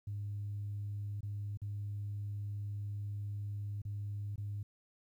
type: tone with dropouts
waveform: sine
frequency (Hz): 102.4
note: G#2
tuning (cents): -24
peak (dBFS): -36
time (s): 0.07-4.63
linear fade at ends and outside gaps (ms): 5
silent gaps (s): 1.208-1.23 / 1.573-1.617 / 3.818-3.851 / 4.359-4.379
effects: tanh soft clip ceiling -33 dBFS + 12-bit